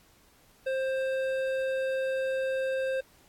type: tone with hard clipping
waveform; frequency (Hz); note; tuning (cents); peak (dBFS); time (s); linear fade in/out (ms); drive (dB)
triangle; 528; C5; +16; -29; 0.66-3.01; 10; 15
effects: pink hiss -61 dBFS RMS until 3.28 s + AAC 64 kbps

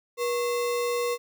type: tone with sample-and-hold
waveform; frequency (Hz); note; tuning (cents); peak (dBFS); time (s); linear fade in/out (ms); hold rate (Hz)
sine; 481.3; B4; -45; -24; 0.17-1.18; 50; 1575
effects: none

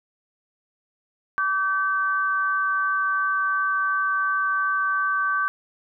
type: tone pair together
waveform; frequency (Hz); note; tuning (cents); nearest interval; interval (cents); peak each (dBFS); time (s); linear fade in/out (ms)
sine; 1155.2 / 1542; D6 / G6; -29 / -29; perfect fourth; 500; -23; 1.38-5.48; 0
effects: none

